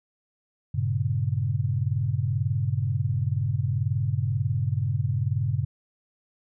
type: chord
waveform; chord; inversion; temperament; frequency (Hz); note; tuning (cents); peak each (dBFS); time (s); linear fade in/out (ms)
sine; G diminished; none; equal; 98 / 116.54 / 138.59; G2 / Bb2 / Db3; 0 / 0 / 0; -27; 0.74-5.65; 10
effects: none